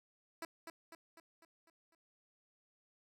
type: tone with echo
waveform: 10% pulse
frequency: 329.6 Hz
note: E4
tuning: in tune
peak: -33 dBFS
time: 0.42-0.45 s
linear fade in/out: 2 ms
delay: 250 ms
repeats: 6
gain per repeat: -5 dB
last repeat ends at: 1.95 s
effects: none